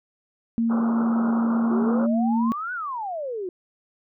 sine tone, 230 Hz, A#3, 23 cents flat, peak -19 dBFS, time 0.58-2.52 s, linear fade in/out 0 ms
white band-pass noise, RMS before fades -32 dBFS, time 0.69-2.07 s, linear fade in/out 20 ms, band 160 to 1400 Hz, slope 96 dB/octave
sine exponential two-way sweep, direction up then down, 349.2 to 1513 to 349.2 Hz, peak -27 dBFS, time 1.71-3.49 s, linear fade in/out 2 ms, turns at 2.73 s
effects none

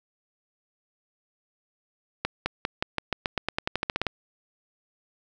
accelerating click train, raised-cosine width 0.3 ms, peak -9 dBFS, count 17, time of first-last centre 2.25-4.067 s, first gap 210 ms, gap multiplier 0.91, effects none

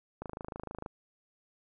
click train, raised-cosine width 1 ms, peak -25 dBFS, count 18, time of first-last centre 0.22-0.862 s, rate 26.5 Hz, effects none

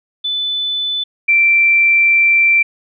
sine tone pair in turn, 3500 / 2348 Hz, A7 / D7, -10 / -1 cents, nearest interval perfect fifth, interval 691 cents, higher first, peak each -16 / -8 dBFS, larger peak second, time 0.24-1.04 / 1.28-2.63 s, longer second, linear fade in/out 10 ms, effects none

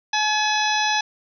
harmonic tone with a mistuned harmonic, 851 Hz, G#5, 42 cents sharp, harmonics 1 / 2 / 3 / 4 / 5 / 6 / 7, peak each -22 / -25 / -27 / -28 / -29 / -30 / -30 dBFS, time 0.13-1.01 s, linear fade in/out 5 ms, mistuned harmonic 5, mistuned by -97 cents, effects none

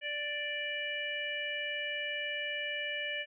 harmonic tone, 587.3 Hz, D5, in tune, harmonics 1 / 3 / 4 / 5, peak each -42 / -38 / -39 / -39 dBFS, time 0.01-3.26 s, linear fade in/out 50 ms, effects none

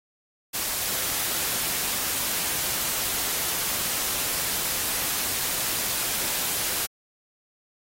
white noise, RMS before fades -27 dBFS, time 0.53-6.87 s, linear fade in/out 20 ms, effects AAC 48 kbps

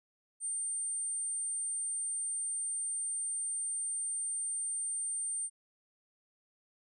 sine tone, 8860 Hz, C#9, 2 cents flat, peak -33 dBFS, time 0.4-5.5 s, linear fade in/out 50 ms, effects none

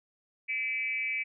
sine tone with frequency modulation, 2309 Hz, D7, 30 cents flat, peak -29 dBFS, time 0.48-1.24 s, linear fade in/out 20 ms, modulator 252 Hz, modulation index 0.72, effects none

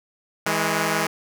5% pulse tone pair together, 162.23 / 207.7 Hz, E3 / G#3, -27 / 0 cents, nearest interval major third, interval 427 cents, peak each -12 dBFS, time 0.46-1.07 s, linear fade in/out 5 ms, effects none

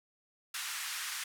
pink band-pass noise, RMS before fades -39 dBFS, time 0.54-1.24 s, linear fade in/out 5 ms, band 1300 to 13000 Hz, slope 24 dB/octave, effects none

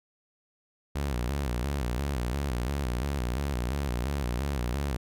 sawtooth tone with vibrato, 65.3 Hz, C2, 3 cents flat, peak -24 dBFS, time 0.95-4.97 s, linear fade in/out 10 ms, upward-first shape square, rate 2.9 Hz, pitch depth 140 cents each way, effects none

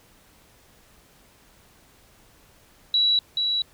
sine tone with echo, 3914 Hz, B7, 16 cents flat, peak -17 dBFS, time 2.94-3.19 s, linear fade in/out 2 ms, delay 430 ms, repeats 1, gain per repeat -4 dB, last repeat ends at 3.62 s, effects pink hiss -56 dBFS RMS until 3.73 s

